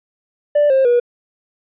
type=tone with pitch steps; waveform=triangle; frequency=587.3 / 532.4 / 482.6 Hz; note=D5 / C5 / B4; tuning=0 / +30 / -40 cents; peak=-7 dBFS; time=0.55-1 s; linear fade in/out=10 ms; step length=150 ms; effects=tanh soft clip ceiling -6 dBFS + resampled to 8000 Hz